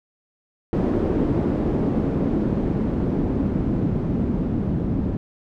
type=noise with low-pass filter sweep; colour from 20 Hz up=white; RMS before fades=-22 dBFS; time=0.73-5.17 s; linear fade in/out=0 ms; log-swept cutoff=340 to 210 Hz; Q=1.4; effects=none